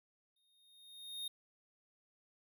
square tone with exponential growth, 3700 Hz, A#7, 14 cents flat, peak -39 dBFS, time 0.36-1.28 s, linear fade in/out 5 ms, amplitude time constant 200 ms, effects none

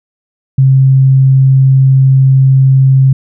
sine tone, 133.5 Hz, C3, 35 cents sharp, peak -3 dBFS, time 0.58-3.13 s, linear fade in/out 5 ms, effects none

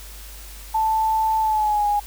sine tone with pitch glide, 880 to 825.8 Hz, A5 to G#5, 0 to -10 cents, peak -17 dBFS, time 0.74-2 s, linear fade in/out 10 ms, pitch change -110 cents, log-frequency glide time 1.4-1.86 s, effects added 50 Hz sine -38 dBFS peak until 2.06 s + white hiss -42 dBFS RMS until 2.06 s

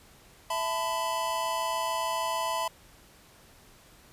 square chord, E suspended fourth, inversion none, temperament equal with one note detuned, 659.3 / 880 / 1006.8 Hz, E5 / A5 / B5, 0 / 0 / +33 cents, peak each -35 / -35 / -31 dBFS, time 0.5-2.68 s, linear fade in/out 5 ms, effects pink hiss -56 dBFS RMS until 4.12 s + resampled to 32000 Hz

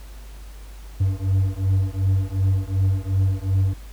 triangle beating tone pair, 94.6 / 97.3 Hz, F#2 / G2, +39 / -12 cents, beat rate 2.7 Hz, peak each -19 / -19 dBFS, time 1-3.74 s, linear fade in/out 10 ms, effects added 50 Hz sine -36 dBFS peak until 3.92 s + pink hiss -49 dBFS RMS until 3.92 s

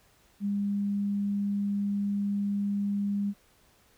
sine tone, 201.9 Hz, G#3, 49 cents flat, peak -26 dBFS, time 0.4-3.34 s, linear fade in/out 50 ms, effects pink hiss -63 dBFS RMS until 3.97 s

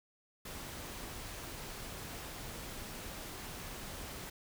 pink noise, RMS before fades -45 dBFS, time 0.45-4.3 s, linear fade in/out 5 ms, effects none

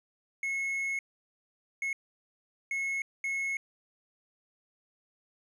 triangle tone bursts at uneven times, 2180 Hz, C#7, 29 cents flat, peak -28 dBFS, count 4, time 0.43-0.99 / 1.82-1.93 / 2.71-3.02 / 3.24-3.57 s, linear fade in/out 2 ms, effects resampled to 32000 Hz + 11-bit

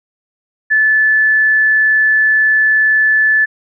sine tone, 1739 Hz, A6, 21 cents flat, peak -8 dBFS, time 0.7-3.46 s, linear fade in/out 20 ms, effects none

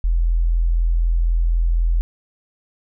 sine tone, 42 Hz, E1, 33 cents sharp, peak -14 dBFS, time 0.04-2.01 s, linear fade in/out 0 ms, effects none

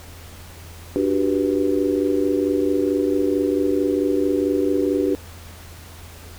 sine chord, G major seventh, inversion second, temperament just, 294 / 367.5 / 392 / 490 Hz, D4 / F#4 / G4 / B4, +2 / -12 / 0 / -14 cents, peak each -21 / -24 / -22 / -25 dBFS, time 0.96-5.15 s, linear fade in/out 0 ms, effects added 84 Hz sine -40 dBFS peak until 6.38 s + pink hiss -43 dBFS RMS until 6.38 s

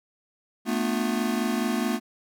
square chord, B half-diminished seventh, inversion third, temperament just, 222.2 / 246.9 / 296.3 / 355.6 Hz, A3 / B3 / D4 / F4, +17 / 0 / +15 / +31 cents, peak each -28 / -29 / -34 / -33 dBFS, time 0.65-2 s, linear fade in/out 50 ms, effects none

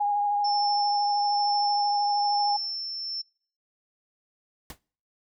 sine tone with vibrato, 820 Hz, G#5, 22 cents flat, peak -22 dBFS, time 0-2.57 s, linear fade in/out 10 ms, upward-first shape triangle, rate 13 Hz, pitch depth 22 cents each way
sine tone with tremolo, 5360 Hz, E8, 28 cents sharp, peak -27 dBFS, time 0.44-3.22 s, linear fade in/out 10 ms, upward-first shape sine, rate 1.1 Hz, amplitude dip 35%
pink noise with exponential decay, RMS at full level -35 dBFS, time 4.7-4.79 s, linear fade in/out 1 ms, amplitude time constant 18 ms
effects noise-tail reverb RT60 0.5 s tail -26 dB re dry

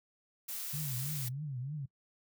blue noise, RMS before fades -40 dBFS, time 0.48-1.29 s, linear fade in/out 10 ms
sine tone with vibrato, 137.3 Hz, C#3, 16 cents flat, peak -36 dBFS, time 0.73-1.86 s, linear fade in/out 10 ms, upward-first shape triangle, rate 3.2 Hz, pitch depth 230 cents each way
effects noise-tail reverb RT60 0.1 s tail -22 dB re dry

